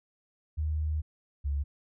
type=tone pair in turn; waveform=sine; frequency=77 / 70.9 Hz; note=D#2 / C#2; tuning=-17 / +40 cents; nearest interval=minor second; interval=143 cents; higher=first; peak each=-27 dBFS; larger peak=neither; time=0.57-1.02 / 1.44-1.64 s; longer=first; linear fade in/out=20 ms; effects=none